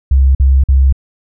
sine tone bursts, 66.9 Hz, C2, 39 cents sharp, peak -5 dBFS, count 3, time 0.11-0.926 s, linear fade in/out 5 ms, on 240 ms, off 48 ms, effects none

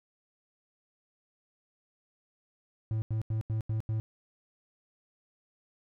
triangle tone bursts, 110 Hz, A2, in tune, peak -26 dBFS, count 6, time 2.91-4 s, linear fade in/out 0 ms, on 110 ms, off 86 ms, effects none

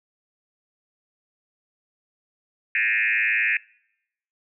sine tone with frequency modulation, 2129 Hz, C7, 30 cents sharp, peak -19 dBFS, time 2.75-3.57 s, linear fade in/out 2 ms, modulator 109 Hz, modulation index 4.2, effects noise-tail reverb RT60 0.8 s tail -25 dB re dry

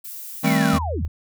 violet noise, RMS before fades -35 dBFS, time 0.04-0.57 s, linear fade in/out 10 ms
square chord, A half-diminished seventh, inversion second, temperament just, 158.4 / 198 / 220 / 264 Hz, Eb3 / G3 / A3 / C4, +31 / +18 / 0 / +16 cents, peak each -23 dBFS, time 0.43-0.79 s, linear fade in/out 20 ms
sine linear sweep, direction down, 2332 to 36.71 Hz, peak -26 dBFS, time 0.46-1.05 s, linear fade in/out 0 ms
sine tone, 80.7 Hz, E2, 36 cents flat, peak -24 dBFS, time 0.73-1.08 s, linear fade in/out 5 ms
effects none

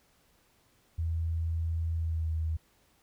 sine tone with pitch glide, 82.2 to 80 Hz, E2 to D#2, -4 to +49 cents, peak -28 dBFS, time 0.98-2.57 s, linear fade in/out 10 ms, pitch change -47 cents, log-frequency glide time 1.96-2.31 s, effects pink hiss -67 dBFS RMS until 3.02 s

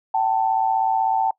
sine tone pair together, 769 / 885.1 Hz, G5 / A5, -33 / +10 cents, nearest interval major second, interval 243 cents, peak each -20 dBFS, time 0.14-1.31 s, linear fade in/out 5 ms, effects noise-tail reverb RT60 0.1 s tail -21 dB re dry

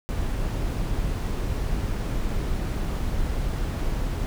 brown noise, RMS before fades -26 dBFS, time 0.09-4.26 s, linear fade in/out 0 ms, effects none

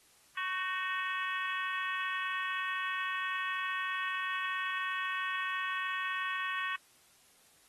harmonic tone with a mistuned harmonic, 370 Hz, F#4, in tune, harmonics 3 / 4 / 5 / 6 / 7 / 8 / 9, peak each -37 / -40 / -37 / -49 / -41 / -49 / -48 dBFS, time 0.37-6.76 s, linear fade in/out 5 ms, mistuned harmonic 4, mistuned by +48 cents, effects white hiss -64 dBFS RMS until 7.68 s + AAC 32 kbps

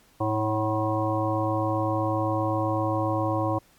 harmonic tone with a mistuned harmonic, 107.7 Hz, A2, 37 cents flat, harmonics 1 / 3 / 5 / 7 / 9 / 10, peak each -28 / -28 / -29 / -31 / -32 / -32 dBFS, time 0.2-3.59 s, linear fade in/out 10 ms, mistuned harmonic 5, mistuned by +36 cents, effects pink hiss -59 dBFS RMS until 3.78 s + MP3 96 kbps

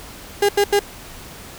35% pulse tone bursts, 406 Hz, G#4, 39 cents flat, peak -11 dBFS, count 3, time 0.42-0.793 s, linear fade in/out 5 ms, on 69 ms, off 83 ms, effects pink hiss -38 dBFS RMS until 1.58 s

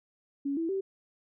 sine tone with pitch steps, 280 / 329.2 / 386.9 Hz, C#4 / E4 / G4, +18 / -2 / -23 cents, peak -28 dBFS, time 0.45-0.81 s, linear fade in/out 10 ms, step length 120 ms, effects none

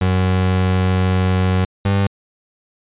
30% pulse tone pair in turn, 92.8 / 98.81 Hz, F#2 / G2, +6 / +14 cents, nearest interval minor second, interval 108 cents, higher second, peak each -11 dBFS, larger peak neither, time 0.01-1.65 / 1.85-2.07 s, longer first, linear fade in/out 5 ms, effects resampled to 8000 Hz

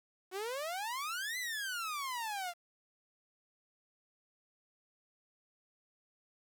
sawtooth exponential two-way sweep, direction up then down, 359.7 to 2056 to 677 Hz, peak -33 dBFS, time 0.31-2.54 s, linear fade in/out 50 ms, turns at 1.38 s, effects 10-bit

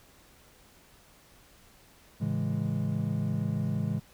triangle chord, A major seventh, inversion none, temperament equal, 110 / 138.59 / 164.81 / 207.7 Hz, A2 / C#3 / E3 / G#3, 0 / 0 / 0 / 0 cents, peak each -31 dBFS, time 2.2-4 s, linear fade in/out 20 ms, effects pink hiss -58 dBFS RMS until 4.13 s

